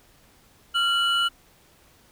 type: tone pair together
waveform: triangle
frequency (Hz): 1383 / 2949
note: F6 / F#7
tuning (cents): -17 / -6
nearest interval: octave + minor second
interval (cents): 1311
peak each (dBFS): -21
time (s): 0.74-1.29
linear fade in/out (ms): 20
effects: pink hiss -57 dBFS RMS until 2.11 s